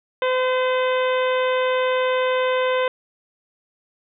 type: harmonic tone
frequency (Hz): 511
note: C5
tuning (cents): -41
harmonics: 1 / 2 / 3 / 4 / 5 / 6 / 7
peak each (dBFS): -19 / -25 / -29 / -31 / -33 / -35 / -36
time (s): 0.22-2.88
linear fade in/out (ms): 2
effects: none